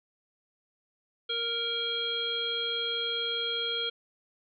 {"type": "harmonic tone with a mistuned harmonic", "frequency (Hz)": 466.2, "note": "A#4", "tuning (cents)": 0, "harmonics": [1, 3, 5, 7, 9], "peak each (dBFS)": [-37, -38, -42, -30, -41], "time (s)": [1.29, 3.9], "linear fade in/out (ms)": 10, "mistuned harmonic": 9, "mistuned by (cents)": -27, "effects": []}